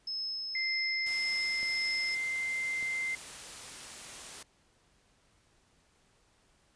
sine tone with tremolo, 5190 Hz, E8, 28 cents flat, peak -33 dBFS, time 0.07-2.15 s, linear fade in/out 5 ms, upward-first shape sine, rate 1.8 Hz, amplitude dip 25%
sine tone, 2084 Hz, C7, 7 cents flat, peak -31 dBFS, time 0.55-3.15 s, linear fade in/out 2 ms
white noise, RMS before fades -45 dBFS, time 1.06-4.43 s, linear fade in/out 5 ms
clicks, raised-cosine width 2 ms, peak -38 dBFS, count 2, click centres 1.63 / 2.827 s
effects pink hiss -68 dBFS RMS until 6.75 s + resampled to 22050 Hz

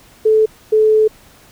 sine tone pair in turn, 435.7 / 433.2 Hz, A4 / A4, -17 / -27 cents, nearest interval unison, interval 10 cents, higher first, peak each -8 dBFS, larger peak neither, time 0.25-0.46 / 0.72-1.08 s, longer second, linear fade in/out 10 ms, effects pink hiss -46 dBFS RMS until 1.51 s

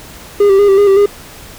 triangle tone with vibrato, 398.5 Hz, G4, 28 cents sharp, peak -3 dBFS, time 0.4-1.06 s, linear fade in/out 5 ms, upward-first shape square, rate 5.3 Hz, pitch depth 39 cents each way, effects pink hiss -34 dBFS RMS until 1.58 s

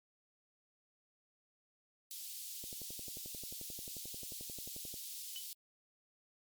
white high-pass noise, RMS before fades -46 dBFS, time 2.11-5.53 s, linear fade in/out 0 ms, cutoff 3300 Hz, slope 24 dB/octave
click train, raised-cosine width 2 ms, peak -38 dBFS, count 27, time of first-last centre 2.64-4.941 s, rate 11.3 Hz
sine tone with exponential decay, 3000 Hz, F#7, 23 cents sharp, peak -40 dBFS, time 5.36-5.49 s, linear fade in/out 0 ms, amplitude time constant 28 ms
effects MP3 96 kbps

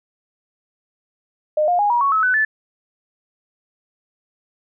sine tone with pitch steps, 610 / 708.8 / 823.7 / 957.2 / 1112.3 / 1292.5 / 1502 / 1745.4 Hz, D#5 / F5 / G#5 / A#5 / C#6 / E6 / F#6 / A6, -34 / +25 / -14 / +46 / +6 / -34 / +26 / -14 cents, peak -14 dBFS, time 1.57-2.45 s, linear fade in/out 5 ms, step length 110 ms, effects none

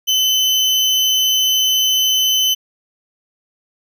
35% pulse tone, 3038 Hz, F#7, 45 cents sharp, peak -11 dBFS, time 0.07-2.55 s, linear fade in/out 20 ms, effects none

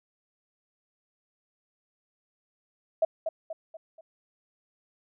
sine tone with echo, 646 Hz, E5, 35 cents flat, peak -19 dBFS, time 3.02-3.05 s, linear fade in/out 5 ms, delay 240 ms, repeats 4, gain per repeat -7 dB, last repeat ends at 4.01 s, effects none

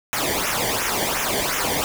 pink noise with flanger, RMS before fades -23 dBFS, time 0.13-1.84 s, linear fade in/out 0 ms, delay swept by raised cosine 0.22 to 0.78 ms, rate 2.8 Hz, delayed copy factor -0.8, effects none

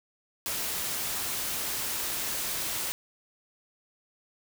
white noise, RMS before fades -32 dBFS, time 0.46-2.92 s, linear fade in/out 0 ms, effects none

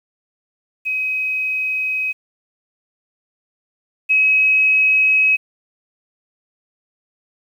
sine tone pair in turn, 2532 / 2551 Hz, D#7 / D#7, +30 / +43 cents, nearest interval unison, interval 13 cents, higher second, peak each -18 / -11 dBFS, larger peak second, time 0.85-2.13 / 4.09-5.37 s, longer neither, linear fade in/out 20 ms, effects 8-bit

